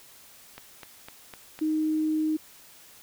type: click train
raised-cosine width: 0.3 ms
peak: -25 dBFS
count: 5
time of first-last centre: 0.58-1.59 s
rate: 3.96 Hz
type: tone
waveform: sine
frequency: 311.2 Hz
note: D#4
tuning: in tune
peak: -23 dBFS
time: 1.61-2.37 s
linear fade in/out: 10 ms
effects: white hiss -52 dBFS RMS until 3.02 s